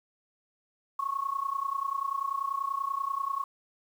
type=tone with amplitude modulation; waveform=sine; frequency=1100 Hz; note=C#6; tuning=14 cents flat; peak=-25 dBFS; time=0.99-3.44 s; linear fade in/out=5 ms; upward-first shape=sine; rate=30.3 Hz; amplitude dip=85%; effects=9-bit